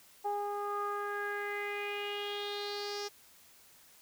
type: tone with low-pass filter sweep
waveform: sawtooth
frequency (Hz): 409.4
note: G#4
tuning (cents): -25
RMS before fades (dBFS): -37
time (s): 0.24-3.09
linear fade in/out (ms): 20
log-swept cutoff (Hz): 850 to 5500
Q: 5.3
effects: white hiss -60 dBFS RMS until 4.01 s